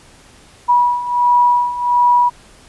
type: beating tone pair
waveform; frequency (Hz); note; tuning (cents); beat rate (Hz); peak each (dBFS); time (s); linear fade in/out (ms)
sine; 971 / 972.4; B5 / B5; -30 / -27; 1.4; -16 / -12; 0.68-2.3; 20
effects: pink hiss -45 dBFS RMS until 2.68 s + resampled to 24000 Hz